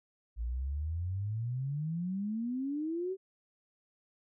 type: exponential sweep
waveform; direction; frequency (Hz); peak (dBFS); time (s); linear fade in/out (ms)
sine; up; 55 to 390; -32; 0.36-3.17; 50
effects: none